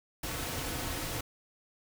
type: noise with comb filter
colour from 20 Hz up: pink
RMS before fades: -36 dBFS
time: 0.23-1.21 s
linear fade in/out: 5 ms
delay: 5 ms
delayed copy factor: -0.5
effects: none